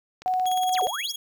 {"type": "click train", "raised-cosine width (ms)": 0.2, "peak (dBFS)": -24, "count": 12, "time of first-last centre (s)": [0.22, 0.871], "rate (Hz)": 16.9}
{"type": "tone", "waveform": "sine", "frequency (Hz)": 740, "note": "F#5", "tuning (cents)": 0, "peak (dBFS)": -21, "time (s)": [0.26, 0.87], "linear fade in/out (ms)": 0}
{"type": "tone with tremolo", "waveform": "sawtooth", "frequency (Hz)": 3312, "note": "G#7", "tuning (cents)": -5, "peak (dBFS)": -25, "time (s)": [0.46, 1.16], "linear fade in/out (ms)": 5, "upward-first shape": "sine", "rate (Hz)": 19, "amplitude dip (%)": 75}
{"type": "exponential two-way sweep", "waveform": "sine", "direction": "down then up", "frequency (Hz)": [10250, 380, 6200], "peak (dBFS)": -29, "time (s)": [0.72, 1.12], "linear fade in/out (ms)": 10, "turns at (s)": 0.83}
{"effects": ["9-bit"]}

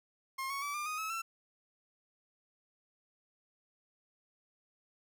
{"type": "tone with pitch steps", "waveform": "30% pulse", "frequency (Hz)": [1068, 1109.5, 1152.6, 1197.4, 1243.9, 1292.3, 1342.5], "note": ["C6", "C#6", "D6", "D6", "D#6", "E6", "E6"], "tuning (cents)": [35, 1, -33, 33, -1, -35, 31], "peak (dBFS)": -33, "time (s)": [0.38, 1.22], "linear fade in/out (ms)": 10, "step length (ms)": 120, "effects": []}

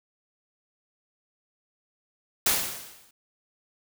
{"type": "noise with exponential decay", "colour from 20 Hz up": "white", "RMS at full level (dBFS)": -20, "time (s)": [2.46, 3.11], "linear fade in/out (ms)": 5, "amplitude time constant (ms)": 140, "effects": []}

